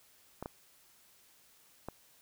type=clicks; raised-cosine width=1 ms; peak=-25 dBFS; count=3; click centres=0.426 / 0.459 / 1.886 s; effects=white hiss -64 dBFS RMS until 2.21 s